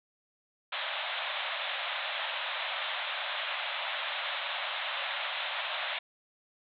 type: band-pass noise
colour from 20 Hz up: white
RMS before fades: -35 dBFS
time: 0.72-5.99 s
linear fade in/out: 5 ms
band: 550 to 3800 Hz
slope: 96 dB/octave
effects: none